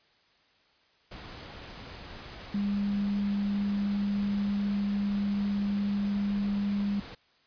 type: tone in noise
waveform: sine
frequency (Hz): 202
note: G#3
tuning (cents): -48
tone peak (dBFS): -26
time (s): 2.54-7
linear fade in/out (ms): 5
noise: pink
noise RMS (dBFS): -44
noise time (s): 1.11-7.15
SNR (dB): +15
effects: white hiss -65 dBFS RMS until 7.46 s + resampled to 11025 Hz